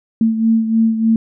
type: beating tone pair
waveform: sine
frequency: 223.9 / 227.2 Hz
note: A3 / A#3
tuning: +30 / -44 cents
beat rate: 3.3 Hz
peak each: -12 / -19 dBFS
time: 0.21-1.16 s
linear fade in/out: 2 ms
effects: none